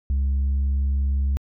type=tone with pitch glide; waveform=sine; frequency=68.1 to 68.53 Hz; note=C#2 to C#2; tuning=-30 to -19 cents; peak=-16 dBFS; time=0.1-1.37 s; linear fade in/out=0 ms; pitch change=+11 cents; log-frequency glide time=0.37-0.59 s; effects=tanh soft clip ceiling -18 dBFS